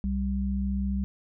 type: tone pair together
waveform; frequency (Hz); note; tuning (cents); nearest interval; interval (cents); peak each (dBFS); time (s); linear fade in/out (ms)
sine; 65.41 / 196.01; C2 / G3; 0 / 0; octave + perfect fifth; 1900; -28; 0.04-1.04; 0
effects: none